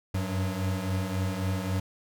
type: tone cluster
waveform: square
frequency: 93.1 / 96.8 / 185.7 Hz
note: F#2 / G2 / F#3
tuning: +11 / -21 / +7 cents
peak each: -34 / -31 / -34 dBFS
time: 0.14-1.8 s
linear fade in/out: 5 ms
effects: none